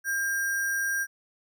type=tone with sample-and-hold; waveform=sine; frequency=1601 Hz; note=G6; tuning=36 cents sharp; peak=-25 dBFS; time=0.04-1.07 s; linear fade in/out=50 ms; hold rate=7350 Hz; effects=none